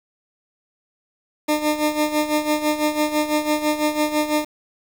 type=tone with tremolo; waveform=20% pulse; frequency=302.1 Hz; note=D4; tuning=49 cents sharp; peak=-11 dBFS; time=1.48-4.45 s; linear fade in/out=10 ms; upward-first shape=sine; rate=6 Hz; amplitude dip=70%; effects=7-bit